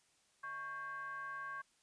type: ring-modulated tone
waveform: triangle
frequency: 241.4 Hz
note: B3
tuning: 39 cents flat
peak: -37 dBFS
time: 0.43-1.62 s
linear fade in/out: 10 ms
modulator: 1350 Hz
effects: white hiss -73 dBFS RMS until 1.82 s + resampled to 22050 Hz